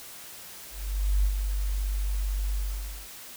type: tone with ADSR envelope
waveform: sine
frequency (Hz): 48.93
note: G1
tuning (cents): -2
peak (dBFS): -19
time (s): 0.7-3.09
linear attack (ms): 540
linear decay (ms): 75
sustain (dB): -6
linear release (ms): 540
effects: white hiss -44 dBFS RMS until 3.36 s